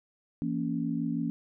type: chord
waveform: sine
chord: A# diminished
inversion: second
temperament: just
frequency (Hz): 167.82 / 233.1 / 279.7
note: E3 / A#3 / C#4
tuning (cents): +31 / 0 / +16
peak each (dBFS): -33 / -32 / -32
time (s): 0.42-1.3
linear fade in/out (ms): 0
effects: none